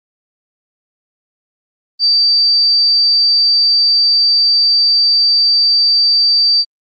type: tone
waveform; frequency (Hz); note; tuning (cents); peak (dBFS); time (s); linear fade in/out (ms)
sine; 4648; D8; -19; -8; 1.99-6.65; 50
effects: Opus 24 kbps